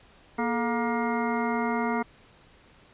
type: harmonic tone with a mistuned harmonic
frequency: 236.2 Hz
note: A#3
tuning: 23 cents sharp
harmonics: 1 / 2 / 3 / 4 / 5 / 6 / 8 / 9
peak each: -28 / -32 / -33 / -32 / -36 / -36 / -41 / -38 dBFS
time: 0.38-2.03 s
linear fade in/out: 10 ms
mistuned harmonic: 2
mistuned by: -140 cents
effects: pink hiss -56 dBFS RMS until 2.93 s + resampled to 8000 Hz